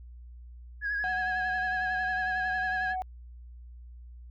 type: tone with vibrato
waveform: sine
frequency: 1661.2 Hz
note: G#6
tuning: in tune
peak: -27 dBFS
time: 0.81-2.96 s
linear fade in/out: 50 ms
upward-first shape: triangle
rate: 11 Hz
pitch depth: 49 cents each way
type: tone with pitch glide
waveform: sine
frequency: 740 to 744.7 Hz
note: F#5 to F#5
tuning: 0 to +11 cents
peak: -29 dBFS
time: 1.04-3.02 s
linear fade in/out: 0 ms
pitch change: +11 cents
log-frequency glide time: 1.26-2.87 s
effects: tanh soft clip ceiling -24 dBFS + added 60 Hz sine -44 dBFS peak until 4.3 s